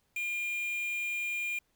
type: tone with quantisation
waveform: triangle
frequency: 2410 Hz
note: D7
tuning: 44 cents sharp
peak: -30 dBFS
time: 0.16-1.59 s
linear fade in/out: 5 ms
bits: 7
effects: pink hiss -74 dBFS RMS until 1.75 s